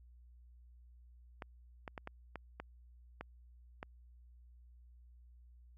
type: clicks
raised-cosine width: 0.5 ms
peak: -28 dBFS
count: 8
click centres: 1.422 / 1.878 / 1.978 / 2.074 / 2.357 / 2.6 / 3.21 / 3.829 s
effects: added 60 Hz sine -57 dBFS peak until 5.77 s